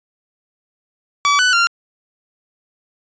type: tone with pitch steps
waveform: sawtooth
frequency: 1146 / 1493 / 1385 Hz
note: D6 / F#6 / F6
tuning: -43 / +15 / -15 cents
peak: -8 dBFS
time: 1.25-1.67 s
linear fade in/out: 0 ms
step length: 140 ms
effects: resampled to 16000 Hz